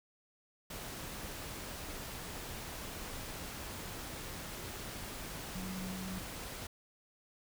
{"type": "tone in noise", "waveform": "sine", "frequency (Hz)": 187, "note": "F#3", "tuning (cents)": 19, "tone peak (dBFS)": -40, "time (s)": [5.55, 6.19], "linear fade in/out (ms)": 5, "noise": "pink", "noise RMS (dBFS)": -44, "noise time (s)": [0.7, 6.67], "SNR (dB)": 1, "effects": []}